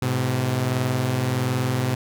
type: tone pair together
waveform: sawtooth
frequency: 106.4 / 127.81 Hz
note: G#2 / C3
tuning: +42 / -40 cents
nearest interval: minor third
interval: 318 cents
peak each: -23 / -18 dBFS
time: 0.02-1.95 s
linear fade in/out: 5 ms
effects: none